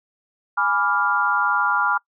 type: chord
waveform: sine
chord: G# diminished seventh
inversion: none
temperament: equal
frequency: 830.6 / 987.8 / 1174.7 / 1396.9 Hz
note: G#5 / B5 / D6 / F6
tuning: 0 / 0 / 0 / 0 cents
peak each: -25 / -24 / -24 / -20 dBFS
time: 0.57-1.98 s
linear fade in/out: 10 ms
effects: noise-tail reverb RT60 0.1 s tail -24 dB re dry